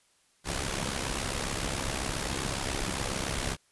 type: noise with amplitude modulation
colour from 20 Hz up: pink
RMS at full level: -29 dBFS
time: 0.44-3.57 s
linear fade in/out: 50 ms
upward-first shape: sine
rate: 67.3 Hz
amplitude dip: 70%
effects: white hiss -67 dBFS RMS until 3.71 s + resampled to 24000 Hz